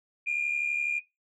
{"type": "tone pair together", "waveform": "sine", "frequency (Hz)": [2400, 2472], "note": ["D7", "D#7"], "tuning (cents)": [37, -12], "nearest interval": "minor second", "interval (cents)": 51, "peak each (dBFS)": [-27, -30], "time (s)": [0.26, 1], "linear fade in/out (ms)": 20, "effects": ["noise-tail reverb RT60 0.2 s tail -18 dB re dry", "tanh soft clip ceiling -21 dBFS"]}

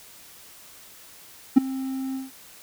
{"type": "tone with ADSR envelope", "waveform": "triangle", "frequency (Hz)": 264.8, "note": "C4", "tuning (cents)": 21, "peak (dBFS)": -4, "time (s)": [1.56, 2.31], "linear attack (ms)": 16, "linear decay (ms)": 11, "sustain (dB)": -21, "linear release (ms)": 160, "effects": ["tanh soft clip ceiling -1 dBFS", "white hiss -48 dBFS RMS until 2.62 s"]}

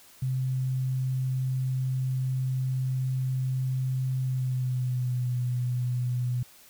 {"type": "tone with pitch glide", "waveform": "sine", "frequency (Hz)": [130, 123.84], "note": ["C3", "B2"], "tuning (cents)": [-11, 5], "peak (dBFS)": -25, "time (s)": [0.22, 6.43], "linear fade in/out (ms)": 5, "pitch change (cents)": -84, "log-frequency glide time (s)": [4.16, 5.33], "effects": ["white hiss -54 dBFS RMS until 6.69 s"]}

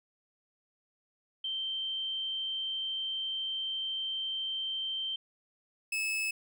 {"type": "tone pair in turn", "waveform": ["sine", "40% pulse"], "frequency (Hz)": [3127, 2599], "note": ["G7", "E7"], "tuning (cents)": [-5, -25], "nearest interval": "minor third", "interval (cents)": 320, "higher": "first", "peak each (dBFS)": [-32, -29], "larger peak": "second", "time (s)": [[1.44, 5.16], [5.92, 6.31]], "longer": "first", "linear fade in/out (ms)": 5, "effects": []}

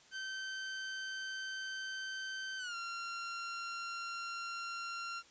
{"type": "tone with pitch glide", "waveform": "sawtooth", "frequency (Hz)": [1546, 1377.3], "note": ["G6", "F6"], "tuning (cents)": [-24, -24], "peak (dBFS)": -36, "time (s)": [0.11, 5.23], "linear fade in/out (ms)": 50, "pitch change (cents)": -200, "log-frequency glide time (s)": [2.58, 2.75], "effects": ["white hiss -62 dBFS RMS until 5.3 s", "resampled to 16000 Hz"]}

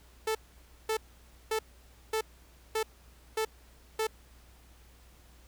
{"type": "tone bursts", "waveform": "sawtooth", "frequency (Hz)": 439.4, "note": "A4", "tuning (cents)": -2, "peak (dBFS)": -24, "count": 7, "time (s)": [0.27, 4.07], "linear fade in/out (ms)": 5, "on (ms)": 80, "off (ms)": 540, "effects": ["added 60 Hz sine -56 dBFS peak until 5.47 s", "pink hiss -61 dBFS RMS until 5.47 s"]}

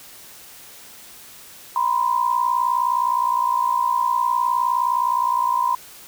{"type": "tone pair together", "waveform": "sine", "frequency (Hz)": [966, 1025.5], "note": ["B5", "C6"], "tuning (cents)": [-39, -35], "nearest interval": "minor second", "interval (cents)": 104, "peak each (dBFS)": -20, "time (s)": [1.76, 5.75], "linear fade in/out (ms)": 2, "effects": ["white hiss -43 dBFS RMS until 6.07 s"]}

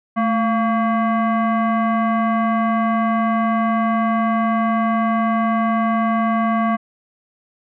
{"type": "tone with frequency modulation", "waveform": "sine", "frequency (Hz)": 220, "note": "A3", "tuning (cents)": 0, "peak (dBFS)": -15, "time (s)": [0.16, 6.77], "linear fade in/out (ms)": 20, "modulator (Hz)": 912, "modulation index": 1.1, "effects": []}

